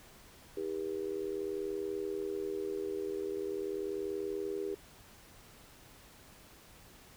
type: tone with amplitude modulation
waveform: sine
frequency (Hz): 398.9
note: G4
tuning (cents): +30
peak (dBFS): -30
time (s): 0.57-4.75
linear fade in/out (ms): 5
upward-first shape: sine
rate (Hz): 80.4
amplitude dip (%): 90
effects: pink hiss -57 dBFS RMS until 7.16 s